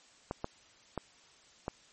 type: clicks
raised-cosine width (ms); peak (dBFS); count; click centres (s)
1; -20; 4; 0.311 / 0.444 / 0.977 / 1.681
effects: white hiss -61 dBFS RMS until 1.92 s + MP3 32 kbps